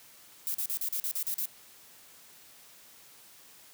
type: noise bursts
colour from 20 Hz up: violet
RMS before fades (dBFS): -32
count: 9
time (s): 0.47-1.456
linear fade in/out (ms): 0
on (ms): 74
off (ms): 40
effects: white hiss -55 dBFS RMS until 3.73 s + high-pass 80 Hz 12 dB/octave